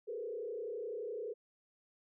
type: tone with frequency modulation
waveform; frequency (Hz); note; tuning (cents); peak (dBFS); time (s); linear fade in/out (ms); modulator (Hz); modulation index
sine; 450.2; A4; +40; -38; 0.07-1.34; 20; 31.7; 1.5
effects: none